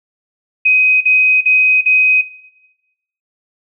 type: tone bursts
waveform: sine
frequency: 2517 Hz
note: D#7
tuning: 19 cents sharp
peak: -7 dBFS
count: 4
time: 0.65-2.216 s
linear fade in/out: 10 ms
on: 360 ms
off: 42 ms
effects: noise-tail reverb RT60 1.0 s tail -18 dB re dry